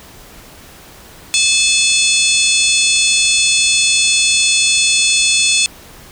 harmonic tone with a mistuned harmonic, 866 Hz, A5, 28 cents flat, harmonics 3 / 4 / 5 / 6 / 7 / 8 / 9 / 10, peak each -16 / -17 / -19 / -22 / -24 / -19 / -24 / -17 dBFS, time 1.34-5.66 s, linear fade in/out 0 ms, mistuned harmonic 8, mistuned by -48 cents, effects pink hiss -39 dBFS RMS until 6.11 s

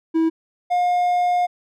triangle tone pair in turn, 324.6 / 713.3 Hz, E4 / F5, -27 / +36 cents, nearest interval octave + major second, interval 1363 cents, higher second, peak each -13 / -14 dBFS, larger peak first, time 0.14-0.3 / 0.7-1.47 s, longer second, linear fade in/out 20 ms, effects none

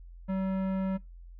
sine tone with tanh clipping, 190.5 Hz, G3, 49 cents flat, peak -30 dBFS, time 0.28-0.98 s, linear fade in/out 20 ms, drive 16 dB, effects noise-tail reverb RT60 0.2 s tail -22 dB re dry + added 43 Hz sine -45 dBFS peak until 1.39 s

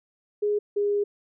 sine tone pair in turn, 415.3 / 409.1 Hz, G#4 / G#4, 0 / -26 cents, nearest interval unison, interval 26 cents, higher first, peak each -21 dBFS, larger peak neither, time 0.42-0.59 / 0.76-1.04 s, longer second, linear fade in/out 10 ms, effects none

